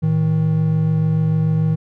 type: tone pair together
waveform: triangle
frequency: 111.6 / 158.46 Hz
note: A2 / D#3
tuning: +25 / +32 cents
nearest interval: tritone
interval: 607 cents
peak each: -19 / -13 dBFS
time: 0.02-1.76 s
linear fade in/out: 20 ms
effects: none